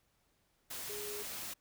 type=tone in noise; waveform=sine; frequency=415.3 Hz; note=G#4; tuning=in tune; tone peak=-43 dBFS; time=0.89-1.23 s; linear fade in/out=10 ms; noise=white; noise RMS=-43 dBFS; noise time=0.7-1.54 s; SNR=-3 dB; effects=pink hiss -75 dBFS RMS until 1.6 s